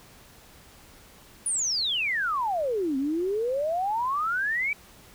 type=exponential two-way sweep; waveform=sine; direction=down then up; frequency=9956 to 260.2 to 2347 Hz; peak=-24 dBFS; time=1.46-4.73 s; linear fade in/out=2 ms; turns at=2.97 s; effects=pink hiss -52 dBFS RMS until 5.14 s